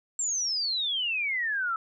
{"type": "exponential sweep", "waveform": "sine", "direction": "down", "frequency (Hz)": [7560, 1299], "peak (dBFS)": -26, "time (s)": [0.19, 1.76], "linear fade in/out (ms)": 2, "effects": []}